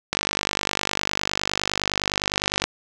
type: click train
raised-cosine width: 0.2 ms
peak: -3 dBFS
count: 126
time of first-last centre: 0.13-2.64 s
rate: 49.8 Hz
effects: none